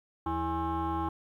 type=tone with frequency modulation; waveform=sine; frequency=577 Hz; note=D5; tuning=31 cents flat; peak=-27 dBFS; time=0.26-1.09 s; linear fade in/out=5 ms; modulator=249 Hz; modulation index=2.3; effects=tanh soft clip ceiling -26 dBFS + 11-bit